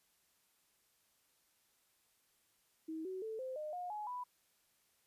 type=tone with pitch steps; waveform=sine; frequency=319.2 / 375.2 / 441.1 / 518.5 / 609.6 / 716.6 / 842.4 / 990.3 Hz; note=D#4 / F#4 / A4 / C5 / D#5 / F5 / G#5 / B5; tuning=+44 / +24 / +4 / -16 / -36 / +44 / +24 / +4 cents; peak=-40 dBFS; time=2.88-4.24 s; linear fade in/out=10 ms; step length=170 ms; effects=white hiss -75 dBFS RMS until 5.06 s + resampled to 32000 Hz